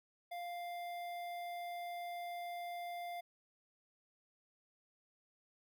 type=tone with notch filter; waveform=square; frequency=698.5 Hz; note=F5; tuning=in tune; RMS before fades=-44 dBFS; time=0.31-3.21 s; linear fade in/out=10 ms; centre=7000 Hz; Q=0.69; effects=none